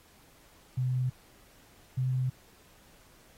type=tone pair in turn; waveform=sine; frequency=127.3 / 128.78 Hz; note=C3 / C3; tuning=-47 / -27 cents; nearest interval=unison; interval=20 cents; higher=second; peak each=-26 dBFS; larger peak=neither; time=0.77-1.1 / 1.97-2.3 s; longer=neither; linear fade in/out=10 ms; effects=pink hiss -60 dBFS RMS until 3.37 s + AAC 48 kbps